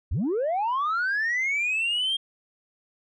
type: linear sweep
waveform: sine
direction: up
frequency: 51.91 to 3232 Hz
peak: -21 dBFS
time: 0.11-2.17 s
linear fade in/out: 10 ms
effects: tanh soft clip ceiling -21 dBFS